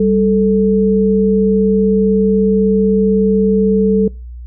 sine tone pair together, 196 / 439.1 Hz, G3 / A4, 0 / -4 cents, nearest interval octave + major second, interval 1396 cents, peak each -12 dBFS, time 0-4.08 s, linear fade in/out 5 ms, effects noise-tail reverb RT60 0.3 s tail -24 dB re dry + added 60 Hz sine -27 dBFS peak until 4.46 s

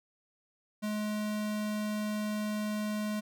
square tone, 211.4 Hz, G#3, 31 cents sharp, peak -32 dBFS, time 0.82-3.21 s, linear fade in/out 20 ms, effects none

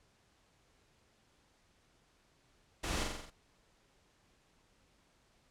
pink noise with echo, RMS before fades -37 dBFS, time 2.83-3.04 s, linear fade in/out 10 ms, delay 44 ms, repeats 6, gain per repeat -3 dB, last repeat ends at 3.304 s, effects pink hiss -70 dBFS RMS until 5.5 s + low-pass 8000 Hz 12 dB/octave

